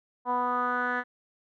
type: tone with low-pass filter sweep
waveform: 10% pulse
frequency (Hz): 246.9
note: B3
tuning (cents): 0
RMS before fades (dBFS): -28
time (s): 0.25-1.04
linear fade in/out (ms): 50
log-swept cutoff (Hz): 930 to 1800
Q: 4.8
effects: none